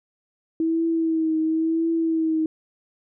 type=tone with vibrato; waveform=sine; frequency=323.2 Hz; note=E4; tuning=34 cents flat; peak=-19 dBFS; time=0.6-2.46 s; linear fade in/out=2 ms; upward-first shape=triangle; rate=0.96 Hz; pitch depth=42 cents each way; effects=none